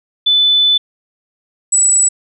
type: tone pair in turn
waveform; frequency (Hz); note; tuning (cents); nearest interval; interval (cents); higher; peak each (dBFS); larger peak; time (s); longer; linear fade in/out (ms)
sine; 3500 / 7882; A7 / B8; -10 / -4; octave + major second; 1406; second; -8; neither; 0.26-0.78 / 1.72-2.09; first; 10
effects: none